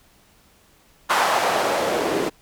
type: noise with band-pass filter sweep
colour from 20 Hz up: white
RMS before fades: -21 dBFS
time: 1.09-2.3 s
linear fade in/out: 20 ms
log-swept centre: 1000 to 360 Hz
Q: 1.8
effects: pink hiss -56 dBFS RMS until 2.41 s